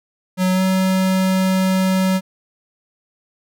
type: tone with pitch glide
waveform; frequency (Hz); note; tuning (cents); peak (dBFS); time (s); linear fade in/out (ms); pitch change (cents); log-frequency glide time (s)
square; 185 to 188.23; F#3 to F#3; 0 to +30; -15; 0.37-2.21; 50; +30; 0.53-0.62
effects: none